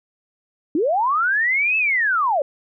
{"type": "linear two-way sweep", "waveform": "sine", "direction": "up then down", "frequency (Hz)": [277.7, 2637, 529], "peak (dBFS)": -16, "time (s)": [0.75, 2.42], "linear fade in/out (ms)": 2, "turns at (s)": 1.77, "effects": []}